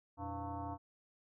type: tone with frequency modulation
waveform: sine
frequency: 493.9 Hz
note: B4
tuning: in tune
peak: -39 dBFS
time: 0.17-0.78 s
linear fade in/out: 50 ms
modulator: 204 Hz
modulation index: 2.7
effects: none